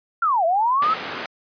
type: linear two-way sweep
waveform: sine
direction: down then up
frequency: 1413 to 640 to 1324 Hz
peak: -16 dBFS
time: 0.22-0.94 s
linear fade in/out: 5 ms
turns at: 0.45 s
type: band-pass noise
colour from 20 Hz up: white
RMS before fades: -31 dBFS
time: 0.82-1.26 s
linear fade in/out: 2 ms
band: 180 to 2200 Hz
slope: 12 dB/octave
effects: resampled to 11025 Hz